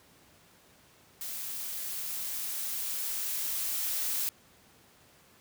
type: noise with level ramp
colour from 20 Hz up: blue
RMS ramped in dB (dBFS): -38 to -31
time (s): 1.21-4.29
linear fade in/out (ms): 0
effects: pink hiss -60 dBFS RMS until 5.4 s + high-pass 80 Hz 12 dB/octave